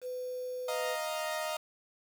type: tone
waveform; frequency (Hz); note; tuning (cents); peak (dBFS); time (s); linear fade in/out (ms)
sine; 502; B4; +28; -35; 0.01-0.97; 50
type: chord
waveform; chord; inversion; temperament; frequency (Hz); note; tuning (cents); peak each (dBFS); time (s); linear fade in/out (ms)
sawtooth; Eb suspended second; none; equal; 622.3 / 698.5 / 932.3; Eb5 / F5 / Bb5; 0 / 0 / 0; -31 / -36 / -37; 0.68-1.57; 5
effects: 9-bit